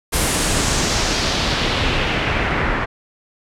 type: noise with low-pass filter sweep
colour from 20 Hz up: pink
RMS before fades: -19 dBFS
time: 0.12-2.86 s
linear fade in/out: 20 ms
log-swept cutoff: 11000 to 1700 Hz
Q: 1.7
effects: none